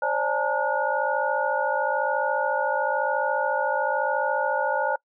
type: tone cluster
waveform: sine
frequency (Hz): 532 / 586 / 849 / 910 / 1445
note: C5 / D5 / G#5 / A#5 / F#6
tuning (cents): +29 / -4 / +38 / -42 / -41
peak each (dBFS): -28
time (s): 0.02-4.96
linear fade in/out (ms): 5
effects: noise-tail reverb RT60 0.1 s tail -25 dB re dry